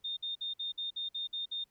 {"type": "tone bursts", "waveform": "sine", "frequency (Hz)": 3645, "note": "A#7", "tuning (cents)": -40, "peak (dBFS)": -34, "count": 9, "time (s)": [0.04, 1.642], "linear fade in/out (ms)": 10, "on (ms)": 130, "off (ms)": 54, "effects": ["pink hiss -75 dBFS RMS until 1.7 s"]}